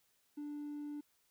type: tone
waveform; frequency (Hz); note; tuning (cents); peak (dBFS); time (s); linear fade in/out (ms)
triangle; 293.7; D4; 0; -38; 0.37-1.01; 10
effects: tanh soft clip ceiling -36 dBFS + white hiss -75 dBFS RMS until 1.3 s